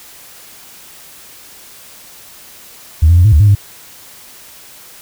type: tone with pitch steps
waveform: sine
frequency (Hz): 78.5 / 86 / 88.3 / 107.7 / 75.2 / 103.8 / 100.9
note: D#2 / F2 / F2 / A2 / D2 / G#2 / G#2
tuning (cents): +16 / -26 / +20 / -37 / +42 / 0 / -49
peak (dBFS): -3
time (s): 3.02-3.552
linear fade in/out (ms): 10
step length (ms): 76
effects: tanh soft clip ceiling 0 dBFS + white hiss -38 dBFS RMS until 5.01 s